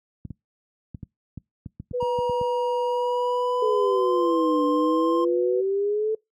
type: clicks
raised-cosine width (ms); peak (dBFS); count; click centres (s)
5; -21; 12; 0.252 / 0.306 / 0.947 / 1.031 / 1.376 / 1.661 / 1.8 / 1.912 / 2.027 / 2.188 / 2.296 / 2.413
type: tone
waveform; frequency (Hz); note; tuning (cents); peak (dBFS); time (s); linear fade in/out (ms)
sine; 493.9; B4; 0; -23; 1.93-5.62; 20
type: tone with pitch glide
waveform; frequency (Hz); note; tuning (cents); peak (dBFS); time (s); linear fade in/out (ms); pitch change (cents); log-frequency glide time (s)
triangle; 950 to 1054.1; A#5 to C6; +33 to +13; -24; 2-5.25; 10; +180; 2.84-4.38
type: exponential two-way sweep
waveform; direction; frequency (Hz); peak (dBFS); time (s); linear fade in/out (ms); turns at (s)
sine; down then up; 441.5 to 293.7 to 441.5; -21; 3.62-6.15; 5; 4.65
effects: noise-tail reverb RT60 0.2 s tail -26 dB re dry + high-pass 80 Hz 12 dB/octave